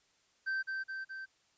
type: tone with echo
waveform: triangle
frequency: 1556 Hz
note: G6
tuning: 13 cents flat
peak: -30 dBFS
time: 0.46-0.63 s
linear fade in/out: 20 ms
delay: 210 ms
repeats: 3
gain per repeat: -3 dB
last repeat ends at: 1.26 s
effects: white hiss -71 dBFS RMS until 1.57 s + resampled to 16000 Hz